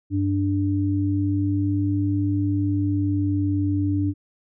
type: tone pair together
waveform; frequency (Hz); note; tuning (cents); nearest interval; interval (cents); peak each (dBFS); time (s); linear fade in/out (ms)
sine; 98 / 293.7; G2 / D4; 0 / 0; octave + perfect fifth; 1900; -22; 0.1-4.14; 50
effects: none